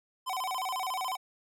square tone with vibrato, 880 Hz, A5, in tune, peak -32 dBFS, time 0.26-1.17 s, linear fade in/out 20 ms, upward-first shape square, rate 14 Hz, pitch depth 270 cents each way, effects none

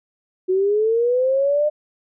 sine linear sweep, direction up, 365.3 to 607 Hz, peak -15 dBFS, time 0.48-1.7 s, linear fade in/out 20 ms, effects none

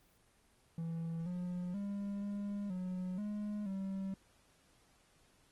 triangle tone with pitch steps, 165.3 / 178.5 / 201 / 202.9 / 183 / 208.4 / 193 Hz, E3 / F3 / G3 / G#3 / F#3 / G#3 / G3, +5 / +38 / +44 / -40 / -19 / +6 / -27 cents, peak -35 dBFS, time 0.78-4.14 s, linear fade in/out 2 ms, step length 480 ms, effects pink hiss -69 dBFS RMS until 5.51 s + Opus 24 kbps

